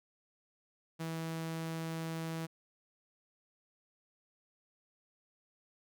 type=tone; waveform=sawtooth; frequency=162.9 Hz; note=E3; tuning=20 cents flat; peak=-33 dBFS; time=0.99-2.47 s; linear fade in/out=20 ms; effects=none